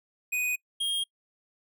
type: tone pair in turn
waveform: square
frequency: 2489 / 3239 Hz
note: D#7 / G#7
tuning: 0 / -44 cents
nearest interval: perfect fourth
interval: 456 cents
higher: second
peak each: -27 dBFS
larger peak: neither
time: 0.32-0.56 / 0.8-1.04 s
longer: neither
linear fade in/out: 10 ms
effects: noise-tail reverb RT60 0.1 s tail -26 dB re dry